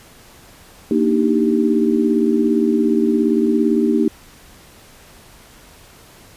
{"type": "chord", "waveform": "sine", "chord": "Eb major seventh", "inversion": "second", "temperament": "equal", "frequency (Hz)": [233.1, 293.7, 311.1, 392], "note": ["Bb3", "D4", "Eb4", "G4"], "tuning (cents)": [0, 0, 0, 0], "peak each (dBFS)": [-17, -22, -18, -19], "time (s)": [0.91, 4.08], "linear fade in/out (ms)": 2, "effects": ["pink hiss -45 dBFS RMS until 6.36 s", "resampled to 32000 Hz"]}